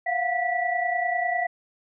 sine tone cluster, 693 / 723 / 1958 Hz, F5 / F#5 / B6, -14 / -40 / -15 cents, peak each -27 dBFS, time 0.06-1.47 s, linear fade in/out 10 ms, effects none

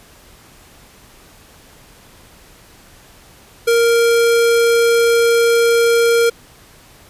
square tone, 466.2 Hz, A#4, in tune, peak -11 dBFS, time 3.67-6.3 s, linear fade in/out 10 ms, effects pink hiss -45 dBFS RMS until 7.09 s + resampled to 32000 Hz

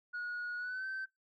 sine tone with pitch glide, 1451 to 1546.2 Hz, F#6 to G6, -34 to -24 cents, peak -35 dBFS, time 0.13-1.06 s, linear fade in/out 20 ms, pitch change +110 cents, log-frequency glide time 0.57-0.86 s, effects noise-tail reverb RT60 0.2 s tail -25 dB re dry + tanh soft clip ceiling -35 dBFS

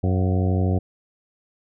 harmonic tone with a mistuned harmonic, 92.5 Hz, F#2, in tune, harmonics 1 / 2 / 3 / 4 / 5 / 6 / 7 / 8, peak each -19 / -25 / -29 / -31 / -33 / -35 / -36 / -37 dBFS, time 0.03-0.79 s, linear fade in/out 10 ms, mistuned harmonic 7, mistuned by +81 cents, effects none

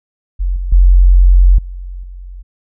sine tone with level steps, 45.01 Hz, F#1, 47 cents flat, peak -12 / -16 / -3 / -23 / -27 dBFS, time 0.39-2.43 s, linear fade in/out 20 ms, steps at 0.56 / 0.72 / 1.58 / 2.03 s, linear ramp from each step 5 ms, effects none

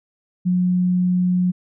sine tone, 180.6 Hz, F#3, 42 cents flat, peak -15 dBFS, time 0.45-1.52 s, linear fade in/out 20 ms, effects none

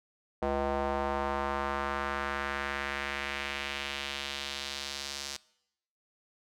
square tone with band-pass filter sweep, 69.8 Hz, C#2, 13 cents sharp, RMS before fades -34 dBFS, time 0.42-5.37 s, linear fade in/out 5 ms, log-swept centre 650 to 5400 Hz, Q 1.6, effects noise-tail reverb RT60 0.8 s tail -22 dB re dry

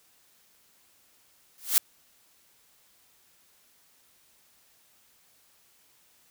blue noise with exponential growth, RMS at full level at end -17 dBFS, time 1.58-1.78 s, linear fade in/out 0 ms, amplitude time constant 42 ms, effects white hiss -63 dBFS RMS until 6.3 s

